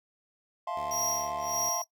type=chord; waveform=triangle; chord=F major seventh; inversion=third; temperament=just; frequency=654.8 / 698.5 / 873.1 / 1047.7 Hz; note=E5 / F5 / A5 / C6; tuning=-12 / 0 / -14 / +2 cents; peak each=-37 / -34 / -37 / -34 dBFS; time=0.67-1.82 s; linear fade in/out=5 ms
type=tone; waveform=5% pulse; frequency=73.42 Hz; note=D2; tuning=in tune; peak=-33 dBFS; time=0.76-1.7 s; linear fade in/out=5 ms
type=tone with tremolo; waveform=40% pulse; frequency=5690 Hz; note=F8; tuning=31 cents sharp; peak=-28 dBFS; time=0.91-1.84 s; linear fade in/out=2 ms; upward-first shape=sine; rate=1.7 Hz; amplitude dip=100%
effects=noise-tail reverb RT60 0.1 s tail -19 dB re dry